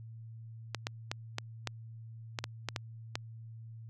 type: clicks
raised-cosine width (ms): 0.2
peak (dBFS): -16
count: 10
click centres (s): 0.747 / 0.869 / 1.115 / 1.384 / 1.673 / 2.388 / 2.441 / 2.687 / 2.762 / 3.155
effects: added 113 Hz sine -45 dBFS peak until 3.89 s